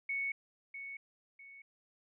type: tone with echo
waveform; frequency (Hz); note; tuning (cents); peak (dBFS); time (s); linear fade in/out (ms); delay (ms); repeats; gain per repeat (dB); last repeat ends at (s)
sine; 2217; C#7; 0; -33; 0.09-0.32; 5; 650; 2; -9; 1.62
effects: none